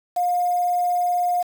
sine tone with quantisation, 711 Hz, F5, 31 cents sharp, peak -18 dBFS, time 0.16-1.43 s, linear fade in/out 10 ms, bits 6, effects none

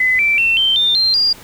sine tone with pitch steps, 2022 / 2336 / 2699 / 3118 / 3603 / 4162 / 4809 Hz, B6 / D7 / E7 / G7 / A7 / C8 / D8, +40 / -10 / +40 / -10 / +40 / -10 / +40 cents, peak -11 dBFS, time 0-1.33 s, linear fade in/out 5 ms, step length 190 ms, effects pink hiss -39 dBFS RMS until 1.43 s

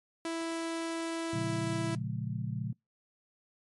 sawtooth tone, 330 Hz, E4, 2 cents sharp, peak -29 dBFS, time 0.25-1.95 s, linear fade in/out 2 ms
sine chord, Bb minor seventh, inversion none, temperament just, 116.54 / 139.85 / 174.81 / 209.8 Hz, Bb2 / Db3 / F3 / Ab3, 0 / +16 / +2 / +18 cents, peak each -36 / -37 / -39 / -41 dBFS, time 1.33-2.73 s, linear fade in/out 5 ms
effects noise-tail reverb RT60 0.2 s tail -25 dB re dry + MP3 48 kbps

